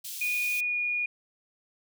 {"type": "high-pass noise", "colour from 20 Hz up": "white", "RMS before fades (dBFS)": -38, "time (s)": [0.04, 0.61], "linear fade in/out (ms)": 10, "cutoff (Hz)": 2900, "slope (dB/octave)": 24}
{"type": "tone with pitch glide", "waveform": "sine", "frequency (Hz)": [2459, 2442], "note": ["D#7", "D#7"], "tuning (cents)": [-21, -33], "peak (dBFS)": -26, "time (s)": [0.21, 1.06], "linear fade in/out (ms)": 5, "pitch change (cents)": -12, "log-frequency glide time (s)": [0.62, 0.77]}
{"effects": []}